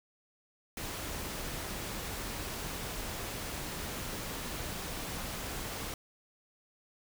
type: noise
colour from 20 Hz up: pink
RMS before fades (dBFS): -39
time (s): 0.77-5.94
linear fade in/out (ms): 2
effects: none